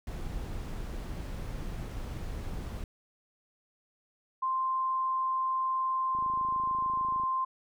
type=noise; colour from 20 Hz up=brown; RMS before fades=-37 dBFS; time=0.07-2.84 s; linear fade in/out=2 ms
type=tone; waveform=sine; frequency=1046.5 Hz; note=C6; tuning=in tune; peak=-27 dBFS; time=4.42-7.45 s; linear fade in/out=10 ms
type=click train; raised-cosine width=3 ms; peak=-35 dBFS; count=30; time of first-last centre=6.15-7.236 s; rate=26.7 Hz
effects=none